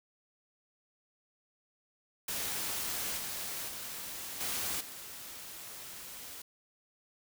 white noise with level steps, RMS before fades -36 / -39 / -42 / -35 / -46 dBFS, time 2.28-6.42 s, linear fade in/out 5 ms, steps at 3.17 / 3.68 / 4.4 / 4.8 s, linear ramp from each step 10 ms, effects none

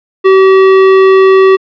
sine tone with hard clipping, 382.3 Hz, G4, 43 cents flat, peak -4 dBFS, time 0.24-1.57 s, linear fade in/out 20 ms, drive 16 dB, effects low-pass 3000 Hz 12 dB/octave

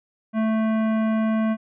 sine tone with hard clipping, 220.3 Hz, A3, 2 cents sharp, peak -21 dBFS, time 0.33-1.57 s, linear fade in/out 50 ms, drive 15 dB, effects resampled to 8000 Hz

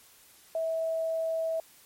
sine tone, 650 Hz, E5, 24 cents flat, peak -27 dBFS, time 0.55-1.6 s, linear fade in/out 2 ms, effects white hiss -57 dBFS RMS until 1.85 s + MP3 64 kbps

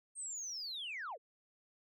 sine linear sweep, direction down, 8610 to 390.2 Hz, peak -39 dBFS, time 0.15-1.18 s, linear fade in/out 50 ms, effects tanh soft clip ceiling -37 dBFS

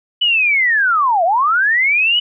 sine linear two-way sweep, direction down then up, 2995 to 645 to 2995 Hz, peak -11 dBFS, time 0.21-2.2 s, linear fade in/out 10 ms, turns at 1.24 s, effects none

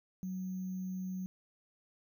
sine tone with sample-and-hold, 185.9 Hz, F#3, 8 cents sharp, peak -36 dBFS, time 0.23-1.26 s, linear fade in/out 0 ms, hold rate 6300 Hz, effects none

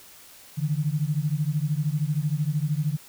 sine beating tone pair, 144.6 / 157.6 Hz, D3 / D#3, -27 / +23 cents, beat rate 13 Hz, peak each -25 / -26 dBFS, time 0.57-2.97 s, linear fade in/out 20 ms, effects white hiss -49 dBFS RMS until 3.08 s

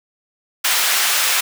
pink high-pass noise, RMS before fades -17 dBFS, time 0.64-1.41 s, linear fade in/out 10 ms, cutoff 1400 Hz, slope 12 dB/octave, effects none

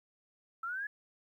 sine linear sweep, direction up, 1312 to 1716 Hz, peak -35 dBFS, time 0.63-0.87 s, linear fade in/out 5 ms, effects 12-bit

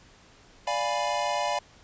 square chord, D diminished seventh, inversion none, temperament equal, 587.3 / 698.5 / 830.6 / 987.8 Hz, D5 / F5 / Ab5 / Cb6, 0 / 0 / 0 / 0 cents, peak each -32 dBFS, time 0.67-1.59 s, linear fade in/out 5 ms, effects pink hiss -55 dBFS RMS until 1.83 s + resampled to 16000 Hz

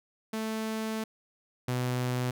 sawtooth tone pair in turn, 220 / 125.16 Hz, A3 / B2, 0 / +24 cents, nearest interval minor seventh, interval 976 cents, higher first, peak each -27 / -24 dBFS, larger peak second, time 0.33-1.04 / 1.68-2.31 s, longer first, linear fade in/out 5 ms, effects none

